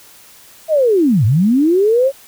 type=linear two-way sweep; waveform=sine; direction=down then up; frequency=660 to 98 to 558 Hz; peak=-9 dBFS; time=0.68-2.12 s; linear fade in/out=50 ms; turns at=1.25 s; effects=white hiss -43 dBFS RMS until 2.27 s